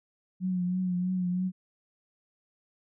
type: tone with vibrato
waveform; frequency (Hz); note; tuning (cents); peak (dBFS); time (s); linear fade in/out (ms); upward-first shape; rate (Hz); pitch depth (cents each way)
sine; 181.8; F#3; -30; -26; 0.4-1.52; 50; triangle; 3.1; 45
effects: none